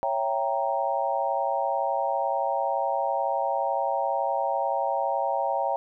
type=chord; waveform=sine; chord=C# diminished seventh; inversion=none; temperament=equal with one note detuned; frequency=554.4 / 666.1 / 784 / 932.3 Hz; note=C#5 / E5 / G5 / Bb5; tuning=0 / +18 / 0 / 0 cents; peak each=-29 / -30 / -28 / -29 dBFS; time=0.03-5.76 s; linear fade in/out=0 ms; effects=none